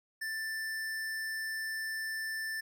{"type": "tone with hard clipping", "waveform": "sine", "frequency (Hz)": 1770, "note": "A6", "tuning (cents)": 10, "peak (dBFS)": -36, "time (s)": [0.21, 2.61], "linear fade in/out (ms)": 10, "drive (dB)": 16, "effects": []}